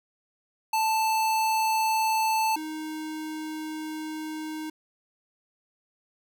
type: tone pair in turn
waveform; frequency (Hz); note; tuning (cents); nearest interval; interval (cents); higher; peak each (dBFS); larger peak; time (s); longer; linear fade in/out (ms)
square; 881 / 311.5; A5 / D#4; +2 / +2; octave + tritone; 1800; first; -23 / -33; first; 0.73-2.56 / 2.56-4.7; second; 5
effects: none